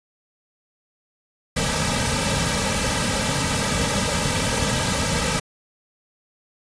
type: noise with comb filter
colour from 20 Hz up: pink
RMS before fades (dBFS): -22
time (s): 1.56-5.4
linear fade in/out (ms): 10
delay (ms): 2.8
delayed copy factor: -1
effects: resampled to 22050 Hz